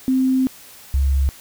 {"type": "tone pair in turn", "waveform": "sine", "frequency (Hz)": [260.5, 68.28], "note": ["C4", "C#2"], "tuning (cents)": [-7, -26], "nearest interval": "octave + major seventh", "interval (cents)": 2319, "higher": "first", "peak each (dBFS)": -14, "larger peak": "neither", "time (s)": [[0.08, 0.47], [0.94, 1.29]], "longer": "first", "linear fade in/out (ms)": 0, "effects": ["white hiss -43 dBFS RMS until 1.4 s"]}